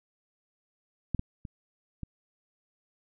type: clicks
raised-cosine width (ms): 5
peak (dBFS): -16 / -18 / -27 / -24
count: 4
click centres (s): 1.147 / 1.194 / 1.452 / 2.033
effects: none